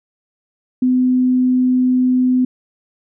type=tone; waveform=sine; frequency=253.4 Hz; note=B3; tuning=45 cents sharp; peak=-11 dBFS; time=0.82-2.45 s; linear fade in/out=5 ms; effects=none